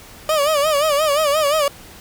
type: tone with vibrato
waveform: 30% pulse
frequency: 597 Hz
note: D5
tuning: 28 cents sharp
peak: -12 dBFS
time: 0.29-1.68 s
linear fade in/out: 2 ms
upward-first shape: sine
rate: 5.7 Hz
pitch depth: 110 cents each way
effects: pink hiss -41 dBFS RMS until 2 s